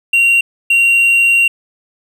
triangle tone bursts at uneven times, 2756 Hz, F7, 24 cents flat, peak -6 dBFS, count 2, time 0.13-0.41 / 0.7-1.48 s, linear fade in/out 5 ms, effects none

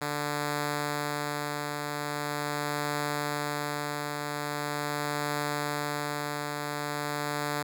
5% pulse tone with tremolo, 146.83 Hz, D3, in tune, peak -17 dBFS, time 0.01-7.63 s, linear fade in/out 10 ms, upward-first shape triangle, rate 0.42 Hz, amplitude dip 35%, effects none

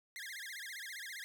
sawtooth tone with vibrato, 1850 Hz, A#6, 14 cents flat, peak -40 dBFS, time 0.16-1.24 s, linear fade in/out 0 ms, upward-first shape sine, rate 15 Hz, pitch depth 250 cents each way, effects none

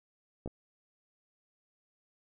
clicks, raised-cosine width 2 ms, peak -24 / -29 dBFS, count 2, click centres 0.46 / 0.476 s, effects none

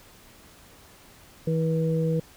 harmonic tone, 161.7 Hz, E3, 33 cents flat, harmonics 1 / 2 / 3, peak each -23 / -35 / -27 dBFS, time 1.47-2.2 s, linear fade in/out 5 ms, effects pink hiss -52 dBFS RMS until 2.36 s

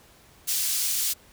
pink high-pass noise, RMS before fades -26 dBFS, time 0.47-1.14 s, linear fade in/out 20 ms, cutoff 5300 Hz, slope 12 dB/octave, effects pink hiss -55 dBFS RMS until 1.32 s

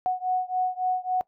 sine beating tone pair, 736 / 739.6 Hz, F#5 / F#5, -9 / -1 cents, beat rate 3.6 Hz, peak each -26 / -27 dBFS, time 0.06-1.21 s, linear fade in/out 0 ms, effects noise-tail reverb RT60 0.1 s tail -20 dB re dry

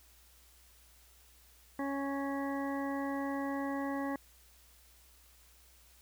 harmonic tone, 277.2 Hz, C#4, in tune, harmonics 1 / 2 / 3 / 4 / 6 / 7, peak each -35 / -41 / -42 / -44 / -48 / -47 dBFS, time 1.79-4.16 s, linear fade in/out 2 ms, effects added 60 Hz sine -63 dBFS peak until 6.01 s + white hiss -63 dBFS RMS until 6.01 s

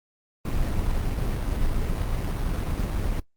brown noise with sample-and-hold, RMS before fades -25 dBFS, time 0.45-3.2 s, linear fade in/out 5 ms, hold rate 4900 Hz, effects noise-tail reverb RT60 0.1 s tail -17 dB re dry + Opus 32 kbps

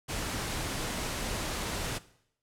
pink noise, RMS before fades -34 dBFS, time 0.08-1.99 s, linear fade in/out 20 ms, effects noise-tail reverb RT60 0.7 s tail -18 dB re dry + low-pass 11000 Hz 12 dB/octave

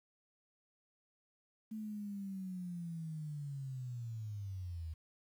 sine linear sweep, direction down, 220 to 77.78 Hz, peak -40 dBFS, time 1.71-4.94 s, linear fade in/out 10 ms, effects 11-bit

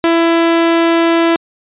sawtooth tone, 333.6 Hz, E4, 21 cents sharp, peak -5 dBFS, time 0.04-1.36 s, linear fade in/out 0 ms, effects resampled to 8000 Hz

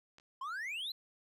clicks, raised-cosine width 0.2 ms, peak -38 / -45 dBFS, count 2, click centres 0.184 / 0.199 s
triangle exponential sweep, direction up, 1020 to 4186 Hz, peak -36 dBFS, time 0.41-0.92 s, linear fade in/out 5 ms
effects none

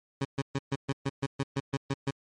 20% pulse tone bursts, 137.1 Hz, C#3, 19 cents flat, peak -22 dBFS, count 12, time 0.21-2.108 s, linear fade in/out 5 ms, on 39 ms, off 130 ms, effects low-pass 7000 Hz 12 dB/octave + MP3 48 kbps

